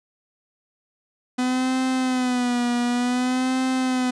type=tone with vibrato; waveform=45% pulse; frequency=250.3 Hz; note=B3; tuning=23 cents sharp; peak=-20 dBFS; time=1.38-4.11 s; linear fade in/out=10 ms; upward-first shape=sine; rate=0.55 Hz; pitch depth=63 cents each way; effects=resampled to 22050 Hz